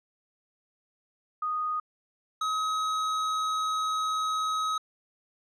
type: tone pair in turn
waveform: sine / square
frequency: 1240 / 1271.9 Hz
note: D#6 / D#6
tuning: -6 / +38 cents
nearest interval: unison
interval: 44 cents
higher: second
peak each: -27 dBFS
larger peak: neither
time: 1.42-1.8 / 2.41-4.78 s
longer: second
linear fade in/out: 5 ms
effects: low-pass 6000 Hz 12 dB/octave